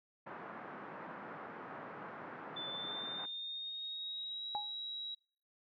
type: band-pass noise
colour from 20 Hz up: white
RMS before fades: -48 dBFS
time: 0.26-3.26 s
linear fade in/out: 10 ms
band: 140 to 1500 Hz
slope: 24 dB/octave
type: tone with pitch glide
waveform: sine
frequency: 3520 to 3861 Hz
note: A7 to B7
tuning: 0 to -40 cents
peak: -40 dBFS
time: 2.56-5.15 s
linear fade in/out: 10 ms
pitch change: +160 cents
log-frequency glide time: 2.68-4.46 s
type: tone with exponential decay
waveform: sine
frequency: 830.6 Hz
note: G#5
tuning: in tune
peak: -32 dBFS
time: 4.55-4.74 s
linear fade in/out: 0 ms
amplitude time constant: 40 ms
effects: noise-tail reverb RT60 0.5 s tail -24 dB re dry